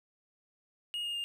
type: tone with pitch steps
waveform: triangle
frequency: 2867 / 2841 / 2814 Hz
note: F7 / F7 / F7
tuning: +45 / +29 / +12 cents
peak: -32 dBFS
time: 0.94-1.24 s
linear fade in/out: 0 ms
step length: 100 ms
effects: none